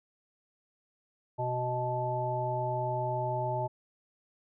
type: harmonic tone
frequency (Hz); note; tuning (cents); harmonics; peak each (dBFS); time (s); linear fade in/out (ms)
124.7; B2; +17; 1 / 3 / 5 / 7; -34 / -39 / -34 / -33; 1.38-3.68; 20
effects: none